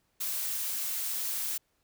blue noise, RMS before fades -33 dBFS, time 0.2-1.58 s, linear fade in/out 10 ms, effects pink hiss -74 dBFS RMS until 1.83 s

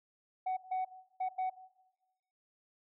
sine tone bursts at uneven times, 747 Hz, F#5, 16 cents sharp, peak -29 dBFS, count 4, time 0.46-0.57 / 0.71-0.85 / 1.2-1.29 / 1.38-1.5 s, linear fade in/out 10 ms, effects noise-tail reverb RT60 1.0 s tail -17 dB re dry + tanh soft clip ceiling -30 dBFS

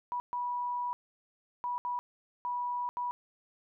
sine tone bursts at uneven times, 976 Hz, B5, 21 cents flat, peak -31 dBFS, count 6, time 0.12-0.2 / 0.33-0.93 / 1.64-1.78 / 1.85-1.99 / 2.45-2.89 / 2.97-3.11 s, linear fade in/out 0 ms, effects none

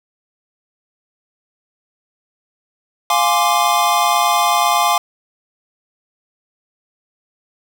square chord, D half-diminished seventh, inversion first, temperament equal with one note detuned, 700.5 / 830.6 / 1046.5 / 1174.7 Hz, F5 / Ab5 / C6 / D6, +5 / 0 / 0 / 0 cents, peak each -19 dBFS, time 3.1-4.98 s, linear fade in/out 2 ms, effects none

